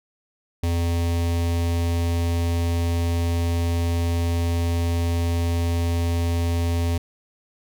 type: tone with notch filter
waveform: square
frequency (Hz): 85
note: F2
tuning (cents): -46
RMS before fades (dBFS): -22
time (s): 0.63-6.98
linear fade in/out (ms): 5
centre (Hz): 1400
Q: 1.7
effects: none